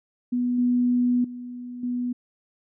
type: tone with level steps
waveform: sine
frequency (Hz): 245.7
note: B3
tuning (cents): -9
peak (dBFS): -21 / -18 / -33 / -24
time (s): 0.32-2.13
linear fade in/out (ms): 10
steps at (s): 0.58 / 1.24 / 1.83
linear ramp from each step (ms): 5
effects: none